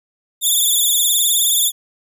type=tone with vibrato; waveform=5% pulse; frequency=3510 Hz; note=A7; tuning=5 cents flat; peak=-6 dBFS; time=0.41-1.72 s; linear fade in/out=50 ms; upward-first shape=triangle; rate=19 Hz; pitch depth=99 cents each way; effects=none